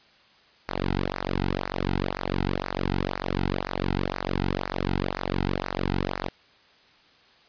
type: tone with flanger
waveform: sawtooth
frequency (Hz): 46.66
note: F#1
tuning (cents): +15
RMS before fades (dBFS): -28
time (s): 0.68-6.29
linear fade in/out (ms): 10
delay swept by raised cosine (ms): 0.29 to 1.79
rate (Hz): 2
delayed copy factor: -0.95
effects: white hiss -57 dBFS RMS until 7.48 s + resampled to 11025 Hz